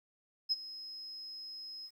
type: tone with ADSR envelope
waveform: sine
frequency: 5120 Hz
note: D#8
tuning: 49 cents sharp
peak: -25 dBFS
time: 0.49-1.91 s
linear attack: 28 ms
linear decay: 29 ms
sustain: -18 dB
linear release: 59 ms
effects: tanh soft clip ceiling -23 dBFS + 11-bit